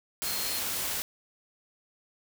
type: tone in noise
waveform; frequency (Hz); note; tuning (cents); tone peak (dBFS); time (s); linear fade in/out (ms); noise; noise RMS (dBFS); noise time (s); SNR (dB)
sine; 4231; C8; +19; -37; 0.26-0.59; 0; white; -32; 0.22-1.02; -8
effects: none